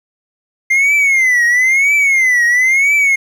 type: tone with vibrato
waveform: triangle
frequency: 2093 Hz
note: C7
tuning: in tune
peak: -7 dBFS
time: 0.7-3.16 s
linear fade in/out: 10 ms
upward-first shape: triangle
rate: 1 Hz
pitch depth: 190 cents each way
effects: 8-bit